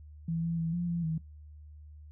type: tone with pitch steps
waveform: sine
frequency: 165.2 / 167.2 / 164.2 / 174 / 170.4 / 160.2 Hz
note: E3 / E3 / E3 / F3 / F3 / E3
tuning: +4 / +25 / -6 / -6 / -42 / -49 cents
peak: -29 dBFS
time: 0.28-1.18 s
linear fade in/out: 5 ms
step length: 150 ms
effects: noise-tail reverb RT60 0.2 s tail -22 dB re dry + added 75 Hz sine -47 dBFS peak until 2.11 s